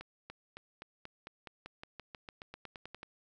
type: accelerating click train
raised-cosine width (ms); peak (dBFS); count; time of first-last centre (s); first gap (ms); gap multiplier
0.3; -29; 19; 0.01-3.031; 290; 0.93
effects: none